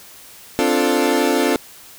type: chord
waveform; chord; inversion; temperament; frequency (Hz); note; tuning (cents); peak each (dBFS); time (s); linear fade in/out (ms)
30% pulse; D minor seventh; third; equal with one note detuned; 261.6 / 293.7 / 349.2 / 441.3; C4 / D4 / F4 / A4; 0 / 0 / 0 / +5; -18; 0.59-1.56; 0
effects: white hiss -42 dBFS RMS until 1.98 s